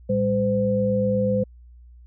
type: tone cluster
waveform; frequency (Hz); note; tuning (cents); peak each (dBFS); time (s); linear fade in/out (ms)
sine; 112 / 200.2 / 512; A2 / G3 / C5; +31 / +37 / -38; -27 / -23 / -21; 0.09-1.44; 10
effects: added 60 Hz sine -44 dBFS peak until 2.06 s